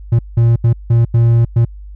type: tone bursts at uneven times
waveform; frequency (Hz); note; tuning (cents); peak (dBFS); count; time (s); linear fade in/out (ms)
triangle; 116.54; A#2; 0; -5; 6; 0.12-0.19 / 0.37-0.56 / 0.64-0.73 / 0.9-1.05 / 1.14-1.45 / 1.56-1.65; 5
effects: added 50 Hz sine -29 dBFS peak until 1.95 s